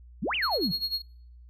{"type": "exponential two-way sweep", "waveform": "sine", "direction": "up then down", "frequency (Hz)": [148.8, 3136, 148.8], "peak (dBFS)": -26, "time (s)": [0.22, 0.72], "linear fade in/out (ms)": 10, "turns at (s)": 0.35}
{"type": "tone with tremolo", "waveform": "triangle", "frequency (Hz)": 4300, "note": "C8", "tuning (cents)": 47, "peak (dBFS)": -24, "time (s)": [0.42, 1.02], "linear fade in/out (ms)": 10, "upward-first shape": "sine", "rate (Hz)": 10, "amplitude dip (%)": 85}
{"effects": ["noise-tail reverb RT60 0.6 s tail -24 dB re dry", "added 60 Hz sine -47 dBFS peak until 1.49 s"]}